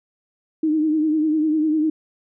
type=tone with vibrato; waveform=sine; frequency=309.7 Hz; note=D#4; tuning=8 cents flat; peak=-16 dBFS; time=0.63-1.9 s; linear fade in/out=5 ms; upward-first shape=triangle; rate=10 Hz; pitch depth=67 cents each way; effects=none